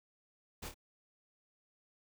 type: noise with echo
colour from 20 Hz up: pink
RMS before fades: -44 dBFS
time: 0.62-0.69 s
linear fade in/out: 10 ms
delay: 27 ms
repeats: 2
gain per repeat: -6 dB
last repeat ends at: 0.744 s
effects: none